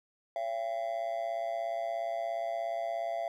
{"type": "tone with amplitude modulation", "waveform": "triangle", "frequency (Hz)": 677, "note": "E5", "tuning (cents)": 46, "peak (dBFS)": -26, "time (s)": [0.36, 3.28], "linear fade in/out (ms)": 2, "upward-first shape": "sine", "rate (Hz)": 117, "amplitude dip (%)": 80, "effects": []}